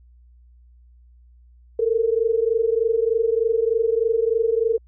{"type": "tone pair together", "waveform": "sine", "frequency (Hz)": [442.9, 466.2], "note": ["A4", "A#4"], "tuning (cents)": [11, 0], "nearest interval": "minor second", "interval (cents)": 89, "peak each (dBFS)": -20, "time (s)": [1.79, 4.78], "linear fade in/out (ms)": 5, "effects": ["added 60 Hz sine -48 dBFS peak until 4.87 s"]}